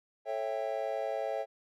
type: chord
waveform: triangle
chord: A dominant seventh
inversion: none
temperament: just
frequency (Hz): 440 / 550 / 660 / 792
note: A4 / C#5 / E5 / G5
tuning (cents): 0 / -14 / +2 / +18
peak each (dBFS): -38 / -34 / -34 / -37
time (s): 0.25-1.46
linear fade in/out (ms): 50
effects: none